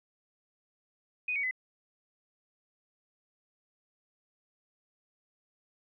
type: tone with pitch steps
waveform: sine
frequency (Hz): 2489 / 2243 / 2022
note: D#7 / C#7 / B6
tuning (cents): 0 / +20 / +40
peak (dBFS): -29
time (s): 1.28-1.511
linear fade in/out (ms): 5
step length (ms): 77
effects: none